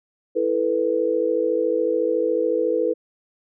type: chord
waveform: sine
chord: E suspended fourth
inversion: none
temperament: equal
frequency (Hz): 329.6 / 440 / 493.9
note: E4 / A4 / B4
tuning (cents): 0 / 0 / 0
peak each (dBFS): -25 / -23 / -21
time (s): 0.35-2.94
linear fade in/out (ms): 20
effects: none